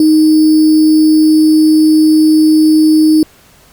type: tone with sample-and-hold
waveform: sine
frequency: 311.1 Hz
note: D#4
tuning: in tune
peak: -4 dBFS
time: 0-3.23 s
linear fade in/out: 2 ms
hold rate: 4900 Hz
effects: pink hiss -44 dBFS RMS until 3.72 s + Opus 48 kbps